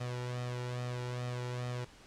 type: tone with flanger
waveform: sawtooth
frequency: 123.47 Hz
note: B2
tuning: in tune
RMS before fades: -38 dBFS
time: 0-1.85 s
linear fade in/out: 10 ms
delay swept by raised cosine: 1.6 to 2.15 ms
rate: 2.4 Hz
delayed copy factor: +0.65
effects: pink hiss -57 dBFS RMS until 2.06 s + low-pass 7000 Hz 12 dB/octave